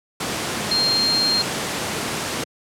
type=tone in noise; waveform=sine; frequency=4200 Hz; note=C8; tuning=6 cents sharp; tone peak=-17 dBFS; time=0.71-1.42 s; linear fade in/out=5 ms; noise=pink; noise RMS=-24 dBFS; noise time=0.2-2.44 s; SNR=+4 dB; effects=high-pass 150 Hz 12 dB/octave + low-pass 10000 Hz 12 dB/octave